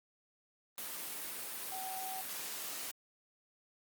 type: tone in noise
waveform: sine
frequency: 760 Hz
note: F#5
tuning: 46 cents sharp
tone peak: -41 dBFS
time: 1.72-2.21 s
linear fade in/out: 0 ms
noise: white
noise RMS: -42 dBFS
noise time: 0.78-2.91 s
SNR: -2 dB
effects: high-pass 200 Hz 12 dB/octave + Opus 32 kbps